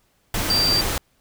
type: tone in noise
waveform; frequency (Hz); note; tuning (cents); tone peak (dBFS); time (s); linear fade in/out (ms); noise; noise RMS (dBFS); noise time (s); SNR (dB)
sine; 4699; D8; 0; -17; 0.5-0.81; 2; pink; -24; 0.34-0.98; +4
effects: pink hiss -64 dBFS RMS until 1.2 s